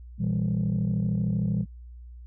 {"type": "chord", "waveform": "sine", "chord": "E diminished", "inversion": "second", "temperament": "just", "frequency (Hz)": [118.67, 164.81, 197.78], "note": ["Bb2", "E3", "G3"], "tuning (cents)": [31, 0, 16], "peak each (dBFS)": -26, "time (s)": [0.18, 1.66], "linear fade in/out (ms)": 50, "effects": ["tanh soft clip ceiling -19 dBFS", "added 60 Hz sine -41 dBFS peak until 2.26 s"]}